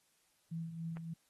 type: tone with tremolo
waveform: sine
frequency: 164.81 Hz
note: E3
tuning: in tune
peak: -37 dBFS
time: 0.51-1.14 s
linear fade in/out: 10 ms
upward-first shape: sine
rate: 3.4 Hz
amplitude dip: 50%
type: click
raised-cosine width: 0.5 ms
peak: -36 dBFS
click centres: 0.97 s
effects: white hiss -74 dBFS RMS until 1.29 s + AAC 32 kbps